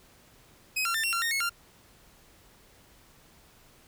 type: tone with pitch steps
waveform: sawtooth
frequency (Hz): 2530 / 1369 / 1790 / 2734 / 1372 / 1846 / 2185 / 1388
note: D#7 / F6 / A6 / F7 / F6 / A#6 / C#7 / F6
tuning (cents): +28 / -35 / +29 / -37 / -31 / -17 / -26 / -11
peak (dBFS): -23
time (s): 0.76-1.496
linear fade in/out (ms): 10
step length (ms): 92
effects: pink hiss -58 dBFS RMS until 3.87 s